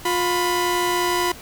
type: tone pair together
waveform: sawtooth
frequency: 354.7 / 992.9 Hz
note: F4 / B5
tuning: +27 / +9 cents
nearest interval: octave + tritone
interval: 1782 cents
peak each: -18 dBFS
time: 0.05-1.32 s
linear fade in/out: 5 ms
effects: pink hiss -40 dBFS RMS until 1.41 s

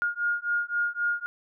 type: beating tone pair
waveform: sine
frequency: 1421 / 1424.8 Hz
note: F6 / F6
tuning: +30 / +34 cents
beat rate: 3.8 Hz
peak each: -28 dBFS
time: 0.02-1.26 s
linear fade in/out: 0 ms
effects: none

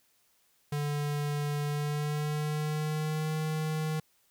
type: tone with pitch glide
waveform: square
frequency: 146.4 to 156 Hz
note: D3 to D#3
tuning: -5 to +5 cents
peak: -30 dBFS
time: 0.72-4 s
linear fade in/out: 5 ms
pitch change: +110 cents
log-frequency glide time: 1.66-3.33 s
effects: white hiss -69 dBFS RMS until 4.3 s

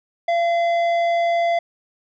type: tone with tanh clipping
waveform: triangle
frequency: 683 Hz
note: F5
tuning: 39 cents flat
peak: -18 dBFS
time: 0.28-1.59 s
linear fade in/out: 5 ms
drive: 14 dB
effects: none

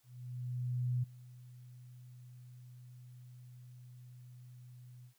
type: tone with ADSR envelope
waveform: sine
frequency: 124 Hz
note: B2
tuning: 7 cents sharp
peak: -30 dBFS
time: 0.03-5.14 s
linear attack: 1000 ms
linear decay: 13 ms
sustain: -21 dB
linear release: 90 ms
effects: white hiss -73 dBFS RMS until 5.18 s

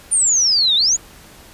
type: exponential two-way sweep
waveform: sine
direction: down then up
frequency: 9397 to 3520 to 7140 Hz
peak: -12 dBFS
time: 0.11-0.97 s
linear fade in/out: 20 ms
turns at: 0.75 s
effects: pink hiss -43 dBFS RMS until 1.53 s + resampled to 32000 Hz

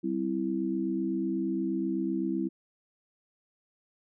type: chord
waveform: sine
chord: C major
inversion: second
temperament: equal with one note detuned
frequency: 193.97 / 261.6 / 329.6 Hz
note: G3 / C4 / E4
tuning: -18 / 0 / 0 cents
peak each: -33 / -33 / -30 dBFS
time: 0.03-2.49 s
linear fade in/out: 20 ms
effects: none

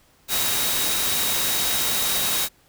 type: tone in noise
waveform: sine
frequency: 3800 Hz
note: A#7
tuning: 33 cents sharp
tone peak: -29 dBFS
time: 0.28-2.49 s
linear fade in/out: 50 ms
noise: white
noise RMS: -23 dBFS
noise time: 0.28-2.49 s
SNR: -9 dB
effects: pink hiss -58 dBFS RMS until 2.68 s

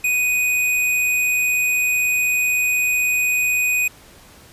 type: tone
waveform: square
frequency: 2489 Hz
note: D#7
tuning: in tune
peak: -17 dBFS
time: 0.04-3.88 s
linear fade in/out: 5 ms
effects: pink hiss -46 dBFS RMS until 4.52 s + resampled to 32000 Hz

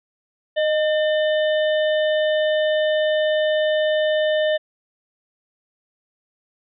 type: harmonic tone with a mistuned harmonic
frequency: 600 Hz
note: D5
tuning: 37 cents sharp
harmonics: 1 / 3 / 5 / 6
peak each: -17 / -27 / -31 / -33 dBFS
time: 0.56-4.58 s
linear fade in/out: 20 ms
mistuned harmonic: 1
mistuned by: +47 cents
effects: none

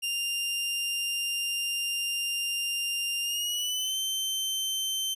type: tone with pitch glide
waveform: sawtooth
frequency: 2794 to 3100 Hz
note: F7 to G7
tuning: 0 to -20 cents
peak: -25 dBFS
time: 0.02-5.15 s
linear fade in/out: 20 ms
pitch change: +180 cents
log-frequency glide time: 3.22-3.98 s
effects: resampled to 32000 Hz

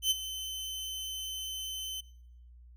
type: tone with ADSR envelope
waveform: sawtooth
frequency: 3061 Hz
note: G7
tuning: 42 cents flat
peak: -20 dBFS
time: 0.02-2.01 s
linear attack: 87 ms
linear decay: 24 ms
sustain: -13 dB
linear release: 11 ms
effects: noise-tail reverb RT60 0.8 s tail -22 dB re dry + added 60 Hz sine -51 dBFS peak until 2.76 s

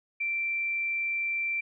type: tone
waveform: sine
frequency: 2349 Hz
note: D7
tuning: in tune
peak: -27 dBFS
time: 0.2-1.61 s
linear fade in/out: 10 ms
effects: none

